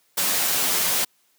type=noise with comb filter; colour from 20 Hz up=white; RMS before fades=-22 dBFS; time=0.17-1.05 s; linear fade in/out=10 ms; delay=11 ms; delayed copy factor=+0.55; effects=white hiss -64 dBFS RMS until 1.38 s + high-pass 150 Hz 12 dB/octave